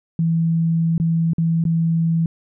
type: tone with dropouts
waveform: sine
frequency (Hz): 164.81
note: E3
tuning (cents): 0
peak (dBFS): -15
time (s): 0.19-2.26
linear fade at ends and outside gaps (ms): 2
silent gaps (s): 0.98-0.999 / 1.334-1.382 / 1.64-1.652
effects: none